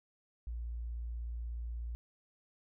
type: tone with tanh clipping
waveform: triangle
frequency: 58.27 Hz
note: A#1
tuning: in tune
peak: -37 dBFS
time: 0.47-1.95 s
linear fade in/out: 0 ms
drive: 4 dB
effects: none